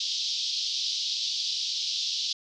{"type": "band-pass noise", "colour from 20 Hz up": "white", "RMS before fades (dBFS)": -30, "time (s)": [0, 2.33], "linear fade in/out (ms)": 5, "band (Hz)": [3200, 5400], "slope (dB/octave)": 48, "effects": []}